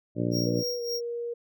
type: harmonic tone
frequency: 59 Hz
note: A#1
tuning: 22 cents sharp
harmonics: 2 / 3 / 4 / 5 / 6 / 7 / 8 / 9 / 10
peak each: -30 / -31 / -34 / -30 / -34 / -40 / -40 / -40 / -37 dBFS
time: 0.15-0.64 s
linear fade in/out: 50 ms
type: tone with tremolo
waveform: square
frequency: 5588 Hz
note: F8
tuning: in tune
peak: -30 dBFS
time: 0.31-1.01 s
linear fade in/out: 50 ms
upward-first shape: sine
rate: 3.5 Hz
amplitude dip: 80%
type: tone with pitch glide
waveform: sine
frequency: 484.8 to 472.9 Hz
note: B4 to A#4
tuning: -32 to +25 cents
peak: -30 dBFS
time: 0.46-1.34 s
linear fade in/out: 10 ms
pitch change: -43 cents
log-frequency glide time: 0.77-0.82 s
effects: none

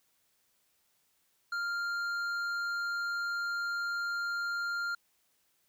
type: tone with hard clipping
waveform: sine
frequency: 1396.9 Hz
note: F6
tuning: in tune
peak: -33 dBFS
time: 1.52-4.95 s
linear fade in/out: 5 ms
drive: 7 dB
effects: white hiss -73 dBFS RMS until 5.68 s

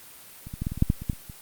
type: clicks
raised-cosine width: 5 ms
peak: -26 / -22 / -16 / -14 / -19 / -21 / -6 / -8 / -22 / -12 / -27 / -25 dBFS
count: 12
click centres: 0.47 / 0.539 / 0.62 / 0.669 / 0.72 / 0.776 / 0.824 / 0.901 / 1.02 / 1.098 / 1.132 / 1.298 s
effects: white hiss -47 dBFS RMS until 1.41 s + Opus 32 kbps

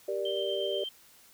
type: chord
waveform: sine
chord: G minor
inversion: none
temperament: just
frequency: 392 / 470.4 / 588 Hz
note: G4 / Bb4 / D5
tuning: 0 / +16 / +2 cents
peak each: -33 / -36 / -33 dBFS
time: 0.08-0.84 s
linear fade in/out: 5 ms
type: tone with tremolo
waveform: sine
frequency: 3136 Hz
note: G7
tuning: in tune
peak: -34 dBFS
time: 0.25-0.89 s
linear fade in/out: 5 ms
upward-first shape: square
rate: 8.4 Hz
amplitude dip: 25%
effects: white hiss -58 dBFS RMS until 1.33 s

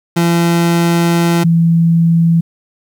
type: tone pair in turn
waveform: 30% pulse / sine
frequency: 170 / 166.69 Hz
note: F3 / E3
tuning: -46 / +20 cents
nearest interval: unison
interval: 34 cents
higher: first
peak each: -7 dBFS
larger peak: neither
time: 0.16-1.44 / 1.44-2.41 s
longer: first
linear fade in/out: 10 ms
effects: 8-bit

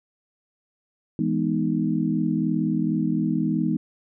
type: chord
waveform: sine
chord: E major seventh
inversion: none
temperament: equal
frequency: 164.81 / 207.7 / 246.9 / 311.1 Hz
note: E3 / G#3 / B3 / D#4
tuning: 0 / 0 / 0 / 0 cents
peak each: -26 dBFS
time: 1.19-3.77 s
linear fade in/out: 2 ms
effects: none

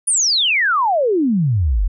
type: exponential sweep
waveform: sine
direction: down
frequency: 10000 to 40.07 Hz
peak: -13 dBFS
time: 0.07-1.88 s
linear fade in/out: 10 ms
effects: none

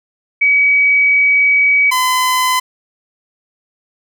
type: tone pair in turn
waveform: sine / sawtooth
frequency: 2271 / 1017.5 Hz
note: C#7 / C6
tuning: +41 / -49 cents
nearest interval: octave + major second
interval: 1390 cents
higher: first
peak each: -8 dBFS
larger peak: neither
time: 0.41-1.91 / 1.91-2.6 s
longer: first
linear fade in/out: 10 ms
effects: none

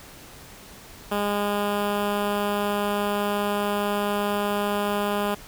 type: tone with notch filter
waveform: 10% pulse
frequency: 204.8 Hz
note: G#3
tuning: 24 cents flat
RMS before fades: -25 dBFS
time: 1.11-5.35 s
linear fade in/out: 10 ms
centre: 6000 Hz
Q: 0.83
effects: pink hiss -45 dBFS RMS until 5.47 s

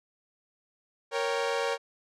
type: chord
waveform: sawtooth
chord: G diminished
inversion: first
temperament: equal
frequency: 466.2 / 554.4 / 784 Hz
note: Bb4 / Db5 / G5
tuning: 0 / 0 / 0 cents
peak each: -26 / -27 / -32 dBFS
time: 1.11-1.78 s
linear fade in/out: 50 ms
effects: low-pass 6000 Hz 12 dB/octave

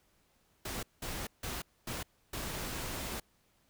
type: noise bursts at uneven times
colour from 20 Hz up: pink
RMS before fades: -39 dBFS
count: 5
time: 0.65-0.83 / 1.02-1.27 / 1.43-1.62 / 1.87-2.03 / 2.33-3.2 s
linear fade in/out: 5 ms
effects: pink hiss -71 dBFS RMS until 3.69 s

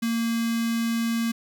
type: tone with notch filter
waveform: square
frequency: 230 Hz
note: A#3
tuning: 23 cents flat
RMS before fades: -25 dBFS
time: 0.02-1.32 s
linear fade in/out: 10 ms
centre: 640 Hz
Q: 0.63
effects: 10-bit

